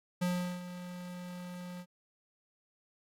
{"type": "tone with ADSR envelope", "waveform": "square", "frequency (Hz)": 178.7, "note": "F3", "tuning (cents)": 40, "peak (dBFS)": -29, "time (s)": [0.21, 1.86], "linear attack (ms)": 13, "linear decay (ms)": 380, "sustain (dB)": -13, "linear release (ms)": 63, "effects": ["AAC 64 kbps"]}